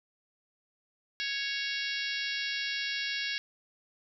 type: harmonic tone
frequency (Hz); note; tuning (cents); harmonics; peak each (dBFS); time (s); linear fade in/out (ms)
554.4; C#5; 0; 3 / 4 / 5 / 6 / 7 / 8 / 9 / 10; -37 / -38 / -39 / -40 / -40 / -41 / -42 / -42; 1.2-3.38; 0
effects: none